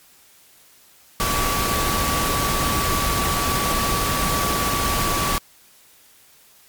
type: tone in noise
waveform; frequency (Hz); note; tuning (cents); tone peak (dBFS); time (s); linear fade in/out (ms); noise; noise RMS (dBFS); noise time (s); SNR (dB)
sine; 1145; D6; -44; -24; 1.2-5.38; 0; pink; -22; 1.2-5.38; -5
effects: white hiss -52 dBFS RMS until 6.68 s + MP3 96 kbps